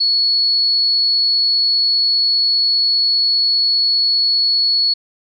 sine tone, 4385 Hz, C#8, 20 cents flat, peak -12 dBFS, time 0-4.94 s, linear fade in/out 10 ms, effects none

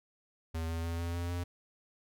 square tone with pitch steps, 81.5 / 82.69 / 83.89 / 85.11 / 86.35 / 87.6 Hz, E2 / E2 / E2 / F2 / F2 / F2, -19 / +6 / +31 / -44 / -19 / +6 cents, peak -34 dBFS, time 0.54-1.44 s, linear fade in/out 10 ms, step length 150 ms, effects none

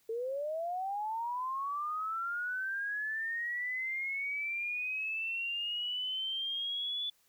sine linear sweep, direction up, 440 to 3469 Hz, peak -33 dBFS, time 0.09-7.1 s, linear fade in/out 5 ms, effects white hiss -70 dBFS RMS until 7.28 s

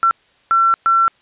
sine tone bursts at uneven times, 1350 Hz, E6, 41 cents sharp, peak -10 dBFS, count 3, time 0.03-0.11 / 0.51-0.74 / 0.86-1.08 s, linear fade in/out 0 ms, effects white hiss -55 dBFS RMS until 1.21 s + resampled to 8000 Hz

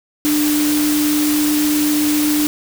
sine tone in noise, 298.7 Hz, D4, 29 cents sharp, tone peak -14 dBFS, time 0.25-2.47 s, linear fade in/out 0 ms, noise white, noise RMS -22 dBFS, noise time 0.25-2.47 s, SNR +5 dB, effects none

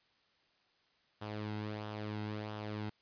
sawtooth tone with flanger, 106.1 Hz, G#2, 38 cents sharp, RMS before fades -41 dBFS, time 1.21-2.9 s, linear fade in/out 10 ms, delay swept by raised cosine 0.44 to 1.74 ms, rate 1.5 Hz, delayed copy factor -0.5, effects white hiss -72 dBFS RMS until 3.01 s + resampled to 11025 Hz

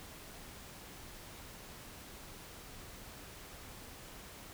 silence, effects pink hiss -51 dBFS RMS until 4.53 s

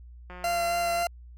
click train, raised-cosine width 0.5 ms, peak -29 dBFS, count 132, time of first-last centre 0.3-1.028 s, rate 180 Hz
40% pulse tone with vibrato, 687 Hz, F5, 29 cents flat, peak -24 dBFS, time 0.44-1.07 s, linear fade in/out 2 ms, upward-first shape sine, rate 3.7 Hz, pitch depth 11 cents each way
effects added 60 Hz sine -44 dBFS peak until 1.37 s

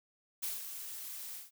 blue noise with ADSR envelope, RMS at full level -36 dBFS, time 0.42-1.51 s, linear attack 14 ms, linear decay 180 ms, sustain -8 dB, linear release 160 ms, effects none

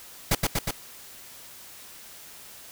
pink noise with echo, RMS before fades -21 dBFS, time 0.31-0.35 s, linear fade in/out 5 ms, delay 120 ms, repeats 3, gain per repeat -2 dB, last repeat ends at 0.71 s, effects white hiss -46 dBFS RMS until 2.71 s

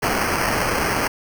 white noise with sample-and-hold, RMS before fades -21 dBFS, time 0.02-1.08 s, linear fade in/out 10 ms, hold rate 3675 Hz, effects none

